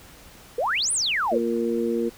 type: exponential two-way sweep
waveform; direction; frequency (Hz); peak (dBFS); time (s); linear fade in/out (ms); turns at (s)
sine; up then down; 440 to 10130 to 440; -21; 0.58-1.38; 5; 0.92
type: harmonic tone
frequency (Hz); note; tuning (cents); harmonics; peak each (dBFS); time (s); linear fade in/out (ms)
116.54; A#2; 0; 2 / 3 / 4; -26 / -26 / -26; 1.31-2.1; 20
effects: pink hiss -48 dBFS RMS until 2.17 s